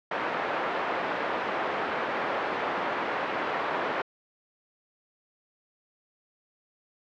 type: band-pass noise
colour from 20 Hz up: pink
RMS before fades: -30 dBFS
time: 0.11-4.02 s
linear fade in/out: 5 ms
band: 490 to 1700 Hz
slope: 12 dB/octave
effects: low-pass 4000 Hz 12 dB/octave